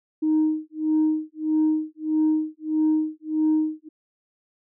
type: tone with tremolo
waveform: sine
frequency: 311.1 Hz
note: D#4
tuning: in tune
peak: -15 dBFS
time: 0.22-3.89 s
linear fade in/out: 10 ms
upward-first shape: sine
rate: 1.6 Hz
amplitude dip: 100%
effects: tanh soft clip ceiling -14 dBFS